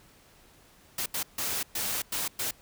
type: noise bursts at uneven times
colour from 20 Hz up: white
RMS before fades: -31 dBFS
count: 6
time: 0.98-1.06 / 1.14-1.23 / 1.38-1.63 / 1.75-2.02 / 2.12-2.28 / 2.39-2.51 s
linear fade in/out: 5 ms
effects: pink hiss -58 dBFS RMS until 2.61 s